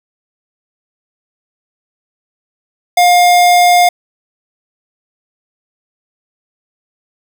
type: tone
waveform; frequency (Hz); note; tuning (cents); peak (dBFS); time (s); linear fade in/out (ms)
square; 709; F5; +26; -6; 2.97-3.89; 5
effects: none